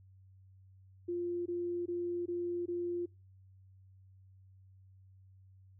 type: tone bursts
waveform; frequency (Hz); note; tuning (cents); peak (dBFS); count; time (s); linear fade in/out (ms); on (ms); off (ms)
sine; 349.2; F4; 0; -33; 5; 1.08-3.06; 10; 380; 20
effects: noise-tail reverb RT60 0.3 s tail -25 dB re dry + added 95 Hz sine -57 dBFS peak until 5.79 s